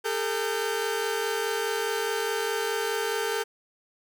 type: tone cluster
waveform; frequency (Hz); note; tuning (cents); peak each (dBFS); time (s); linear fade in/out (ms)
sawtooth; 407.6 / 452.4 / 1544; G#4 / A4 / G6; -32 / +48 / -27; -27 / -25 / -30; 0.04-3.44; 20
effects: none